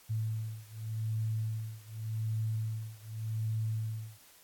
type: beating tone pair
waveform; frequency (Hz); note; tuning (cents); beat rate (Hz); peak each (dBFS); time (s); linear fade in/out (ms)
sine; 110 / 110.86; A2 / A2; 0 / +13; 0.86; -35 / -36; 0.09-4.18; 20
effects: white hiss -59 dBFS RMS until 4.43 s + AAC 64 kbps